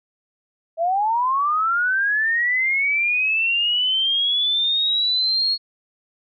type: linear sweep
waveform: sine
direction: up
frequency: 640 to 4337 Hz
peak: -17 dBFS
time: 0.77-5.58 s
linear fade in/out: 50 ms
effects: none